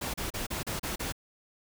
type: noise bursts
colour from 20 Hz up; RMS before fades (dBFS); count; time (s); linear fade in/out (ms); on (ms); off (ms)
pink; -34; 7; 0.01-1.124; 10; 130; 34
effects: none